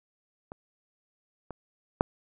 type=clicks; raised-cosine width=1 ms; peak=-26 / -24 / -7 dBFS; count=3; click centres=0.519 / 1.507 / 2.009 s; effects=none

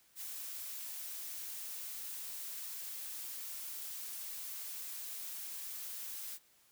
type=noise; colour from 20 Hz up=blue; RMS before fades=-44 dBFS; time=0.15-6.39 s; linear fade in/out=50 ms; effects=white hiss -68 dBFS RMS until 6.71 s

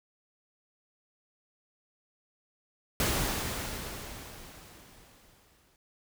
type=noise with exponential decay; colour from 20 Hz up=pink; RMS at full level=-27 dBFS; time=3-5.76 s; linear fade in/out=1 ms; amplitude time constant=600 ms; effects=none

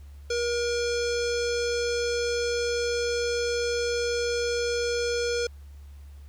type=tone with low-pass filter; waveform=square; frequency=476.3 Hz; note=A#4; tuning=37 cents sharp; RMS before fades=-27 dBFS; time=0.3-5.47 s; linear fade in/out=5 ms; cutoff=5800 Hz; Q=3.2; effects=added 71 Hz sine -42 dBFS peak until 6.28 s + pink hiss -62 dBFS RMS until 6.28 s

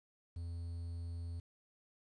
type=tone with quantisation; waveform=triangle; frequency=85 Hz; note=F2; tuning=46 cents flat; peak=-38 dBFS; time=0.36-1.4 s; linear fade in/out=5 ms; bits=11; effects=resampled to 22050 Hz

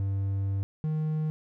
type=tone pair in turn; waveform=triangle; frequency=98 / 155.27 Hz; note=G2 / D#3; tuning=0 / -3 cents; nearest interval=minor sixth; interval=797 cents; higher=second; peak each=-24 dBFS; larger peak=neither; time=0-0.63 / 0.84-1.3 s; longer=first; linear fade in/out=0 ms; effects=none

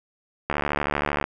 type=click train; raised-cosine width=0.5 ms; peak=-8 dBFS; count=55; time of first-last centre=0.5-1.241 s; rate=72.9 Hz; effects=none

